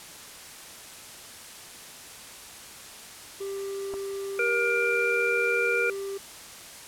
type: tone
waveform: triangle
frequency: 393.6 Hz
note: G4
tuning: 7 cents sharp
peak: -29 dBFS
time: 3.4-6.18 s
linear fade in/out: 10 ms
type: clicks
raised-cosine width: 1 ms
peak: -25 dBFS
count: 2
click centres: 3.938 / 3.941 s
type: harmonic tone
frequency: 473.6 Hz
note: A#4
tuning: 27 cents sharp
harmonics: 1 / 3 / 5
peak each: -27 / -27 / -27 dBFS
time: 4.39-5.9 s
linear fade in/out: 2 ms
effects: white hiss -44 dBFS RMS until 6.87 s + low-pass 11000 Hz 12 dB/octave